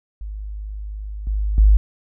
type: tone with level steps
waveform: sine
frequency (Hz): 51.6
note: G#1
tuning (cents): -10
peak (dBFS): -27 / -18 / -8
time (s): 0.21-1.77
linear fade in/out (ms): 0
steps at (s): 1.27 / 1.58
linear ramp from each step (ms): 2
effects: none